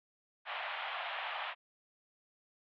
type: band-pass noise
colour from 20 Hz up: pink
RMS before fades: -40 dBFS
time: 0.45-1.55 s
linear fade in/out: 50 ms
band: 650 to 3400 Hz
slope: 48 dB/octave
effects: none